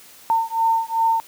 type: beating tone pair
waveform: sine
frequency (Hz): 905 / 907.6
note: A5 / A#5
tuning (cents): +48 / -47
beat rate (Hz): 2.6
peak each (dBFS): -20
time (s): 0.3-1.2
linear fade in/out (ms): 0
effects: white hiss -46 dBFS RMS until 1.27 s + high-pass 100 Hz 12 dB/octave